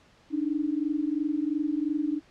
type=tone pair together; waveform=sine; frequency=288.5 / 311.4 Hz; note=D4 / D#4; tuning=-31 / +2 cents; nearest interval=minor second; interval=133 cents; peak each=-28 dBFS; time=0.3-2.21 s; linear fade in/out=50 ms; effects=pink hiss -59 dBFS RMS until 2.3 s + low-pass 5000 Hz 12 dB/octave

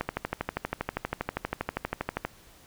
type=click train; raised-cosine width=0.5 ms; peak=-13 dBFS; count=29; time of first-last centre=0.01-2.25 s; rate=12.5 Hz; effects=pink hiss -55 dBFS RMS until 2.66 s

